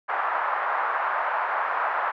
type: band-pass noise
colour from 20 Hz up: pink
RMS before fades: -26 dBFS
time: 0.08-2.12 s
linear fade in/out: 20 ms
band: 800 to 1500 Hz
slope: 24 dB/octave
effects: none